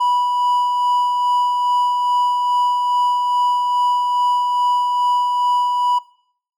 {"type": "tone with tremolo", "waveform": "triangle", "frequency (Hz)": 982, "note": "B5", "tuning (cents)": -10, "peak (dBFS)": -12, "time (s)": [0, 5.99], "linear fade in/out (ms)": 10, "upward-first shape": "sine", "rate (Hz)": 2.4, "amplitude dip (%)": 30, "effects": ["noise-tail reverb RT60 0.6 s tail -19 dB re dry"]}